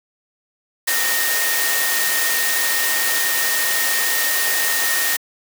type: tone in noise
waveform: sine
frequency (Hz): 1848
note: A#6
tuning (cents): -16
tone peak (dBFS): -22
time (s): 0.87-5.17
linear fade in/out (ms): 10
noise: white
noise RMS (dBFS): -20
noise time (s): 0.87-5.17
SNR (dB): -5
effects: high-pass 400 Hz 12 dB/octave